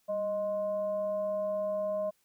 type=tone with frequency modulation; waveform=sine; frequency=622.3 Hz; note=D#5; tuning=in tune; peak=-29 dBFS; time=0.08-2.11 s; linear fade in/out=20 ms; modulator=427 Hz; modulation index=0.34; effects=white hiss -72 dBFS RMS until 2.24 s